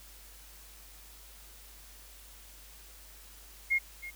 sine tone with echo, 2143 Hz, C7, 41 cents sharp, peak -24 dBFS, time 3.7-3.79 s, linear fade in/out 20 ms, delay 320 ms, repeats 1, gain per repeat -15 dB, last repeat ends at 4.11 s, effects added 50 Hz sine -54 dBFS peak until 4.15 s + white hiss -54 dBFS RMS until 4.15 s

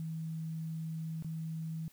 sine tone with dropouts, 160.9 Hz, E3, 42 cents flat, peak -36 dBFS, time 0-1.88 s, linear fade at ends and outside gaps 0 ms, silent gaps 1.224-1.246 s, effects white hiss -64 dBFS RMS until 1.92 s

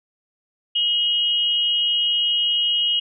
sine tone pair together, 2889 / 3214 Hz, F#7 / G7, -42 / +43 cents, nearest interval major second, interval 185 cents, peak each -18 / -24 dBFS, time 0.75-3 s, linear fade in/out 10 ms, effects none

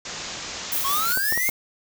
white low-pass noise, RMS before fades -34 dBFS, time 0.05-1.13 s, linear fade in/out 5 ms, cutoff 7300 Hz, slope 96 dB/octave
violet noise with tremolo, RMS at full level -24 dBFS, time 0.72-1.5 s, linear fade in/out 2 ms, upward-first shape triangle, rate 5.6 Hz, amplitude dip 40%
square exponential sweep, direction up, 1063 to 2184 Hz, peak -24 dBFS, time 0.84-1.5 s, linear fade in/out 10 ms
clicks, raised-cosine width 1 ms, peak -17 dBFS, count 4, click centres 1.174 / 1.324 / 1.376 / 1.491 s
effects none

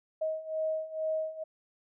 sine beating tone pair, 630 / 632.2 Hz, D#5 / D#5, +21 / +27 cents, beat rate 2.2 Hz, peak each -35 / -32 dBFS, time 0.21-1.44 s, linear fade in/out 10 ms, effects none

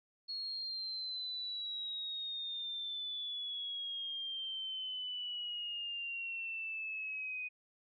sine exponential sweep, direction down, 4325 to 2489 Hz, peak -38 dBFS, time 0.28-7.49 s, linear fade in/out 20 ms, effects none

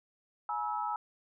sine tone cluster, 841 / 961 / 1302 Hz, G#5 / B5 / E6, +22 / -48 / -22 cents, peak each -35 / -37 / -36 dBFS, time 0.49-0.96 s, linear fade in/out 2 ms, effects none

